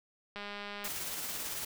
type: click train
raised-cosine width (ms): 0.3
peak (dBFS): -26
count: 107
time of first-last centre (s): 0.36-0.88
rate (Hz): 204
type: noise with tremolo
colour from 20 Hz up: white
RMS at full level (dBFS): -37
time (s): 0.84-1.65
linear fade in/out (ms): 5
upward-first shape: triangle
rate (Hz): 18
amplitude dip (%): 35
effects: none